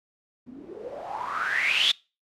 blue noise with low-pass filter sweep, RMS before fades -28 dBFS, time 0.46-1.92 s, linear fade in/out 10 ms, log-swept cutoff 230 to 3600 Hz, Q 9.7, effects noise-tail reverb RT60 0.3 s tail -24 dB re dry

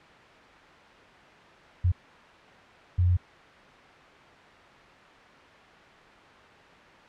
sine tone bursts at uneven times, 89.1 Hz, F2, 35 cents sharp, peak -19 dBFS, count 2, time 1.84-1.92 / 2.98-3.17 s, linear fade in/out 10 ms, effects white hiss -50 dBFS RMS until 7.08 s + low-pass 2000 Hz 12 dB/octave

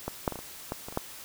clicks, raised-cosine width 1 ms, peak -17 / -11 / -21 / -24 / -26 / -17 / -24 / -29 / -13 dBFS, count 9, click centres 0.08 / 0.278 / 0.323 / 0.357 / 0.39 / 0.721 / 0.885 / 0.925 / 0.974 s, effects white hiss -45 dBFS RMS until 1.24 s

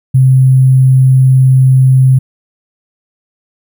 sine tone with sample-and-hold, 130.81 Hz, C3, in tune, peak -3 dBFS, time 0.14-2.19 s, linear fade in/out 10 ms, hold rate 11025 Hz, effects none

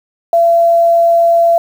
sine tone with quantisation, 677 Hz, E5, 46 cents sharp, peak -6 dBFS, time 0.33-1.58 s, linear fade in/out 2 ms, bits 6, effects none

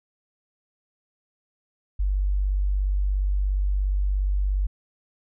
sine tone, 48.53 Hz, G1, 17 cents flat, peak -20 dBFS, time 1.99-4.67 s, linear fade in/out 10 ms, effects none

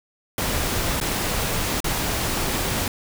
pink noise with dropouts, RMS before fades -24 dBFS, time 0.38-2.88 s, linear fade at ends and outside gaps 2 ms, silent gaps 1.002-1.012 / 1.804-1.843 s, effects none

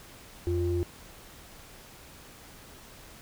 sine tone pair together, 87.3 / 349.2 Hz, F2 / F4, 0 / 0 cents, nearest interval 2 octaves, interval 2400 cents, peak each -27 dBFS, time 0.47-0.83 s, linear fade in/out 0 ms, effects tanh soft clip ceiling -19 dBFS + pink hiss -50 dBFS RMS until 3.21 s

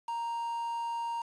triangle tone with quantisation, 932.3 Hz, A#5, in tune, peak -30 dBFS, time 0.08-1.22 s, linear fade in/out 5 ms, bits 8, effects resampled to 22050 Hz

